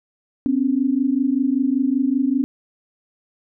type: tone pair together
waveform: sine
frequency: 254.8 / 280 Hz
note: C4 / C#4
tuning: -46 / +18 cents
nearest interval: major second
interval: 164 cents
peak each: -19 dBFS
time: 0.46-2.44 s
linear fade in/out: 0 ms
effects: none